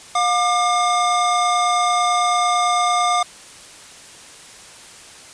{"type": "tone pair together", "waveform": "square", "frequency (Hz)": [713.6, 1199], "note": ["F5", "D6"], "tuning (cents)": [37, 36], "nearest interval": "major sixth", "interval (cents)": 899, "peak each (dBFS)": -19, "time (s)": [0.15, 3.23], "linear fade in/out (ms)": 5, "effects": ["white hiss -41 dBFS RMS until 5.33 s", "resampled to 22050 Hz"]}